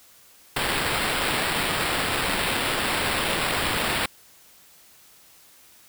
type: noise with sample-and-hold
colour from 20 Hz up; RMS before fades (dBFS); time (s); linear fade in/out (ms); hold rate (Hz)
violet; -25; 0.56-4.06; 5; 6300
effects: white hiss -53 dBFS RMS until 5.88 s